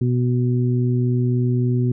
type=harmonic tone; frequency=123.47 Hz; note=B2; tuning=in tune; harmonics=1 / 2 / 3; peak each=-17 / -23 / -27 dBFS; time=0.01-1.92 s; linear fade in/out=5 ms; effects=none